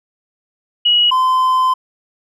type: tone pair in turn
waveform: sine / triangle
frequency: 2911 / 1029.2 Hz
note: F#7 / C6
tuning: -29 / -29 cents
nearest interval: octave + tritone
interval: 1800 cents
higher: first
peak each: -9 dBFS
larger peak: neither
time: 0.85-1.11 / 1.11-1.74 s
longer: second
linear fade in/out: 10 ms
effects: none